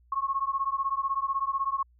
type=beating tone pair; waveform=sine; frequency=1084 / 1100 Hz; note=C#6 / C#6; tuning=-39 / -14 cents; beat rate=16 Hz; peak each=-29 / -29 dBFS; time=0.12-1.83 s; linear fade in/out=5 ms; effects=added 60 Hz sine -58 dBFS peak until 1.99 s